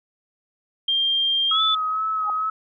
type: tone with pitch glide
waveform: sine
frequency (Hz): 3190 to 3479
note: G7 to A7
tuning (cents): +30 to -20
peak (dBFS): -18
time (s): 0.88-1.75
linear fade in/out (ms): 5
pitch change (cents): +150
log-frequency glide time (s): 1.48-1.61
type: tone with vibrato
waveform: sine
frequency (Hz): 1282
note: E6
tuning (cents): -49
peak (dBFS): -21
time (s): 1.51-2.5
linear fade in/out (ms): 5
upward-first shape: sine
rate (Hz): 2.2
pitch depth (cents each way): 27
type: tone with exponential growth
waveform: sine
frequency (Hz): 830.6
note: G#5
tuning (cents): 0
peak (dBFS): -23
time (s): 2.21-2.3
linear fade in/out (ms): 1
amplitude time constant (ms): 19
effects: none